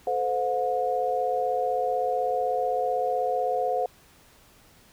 sine tone cluster, 438.1 / 514 / 721 Hz, A4 / C5 / F#5, -7 / -31 / -45 cents, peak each -31 / -27 / -26 dBFS, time 0.07-3.86 s, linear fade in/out 2 ms, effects pink hiss -56 dBFS RMS until 4.92 s

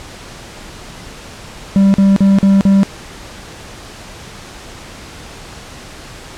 triangle tone bursts, 196 Hz, G3, in tune, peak -4 dBFS, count 5, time 1.76-2.832 s, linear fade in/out 0 ms, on 180 ms, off 43 ms, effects pink hiss -33 dBFS RMS until 6.37 s + low-pass 8000 Hz 12 dB/octave

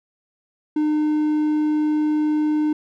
triangle tone, 303.7 Hz, D#4, 42 cents flat, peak -15 dBFS, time 0.76-2.73 s, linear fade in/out 5 ms, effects none

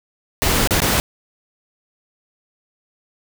pink noise with dropouts, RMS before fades -17 dBFS, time 0.42-1 s, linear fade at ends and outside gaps 0 ms, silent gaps 0.674-0.708 / 0.803-0.819 s, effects none

